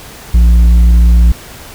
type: tone with tanh clipping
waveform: triangle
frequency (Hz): 58.27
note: A#1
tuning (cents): 0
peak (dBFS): -4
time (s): 0.34-1.32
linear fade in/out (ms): 5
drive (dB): 10
effects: pink hiss -32 dBFS RMS until 1.74 s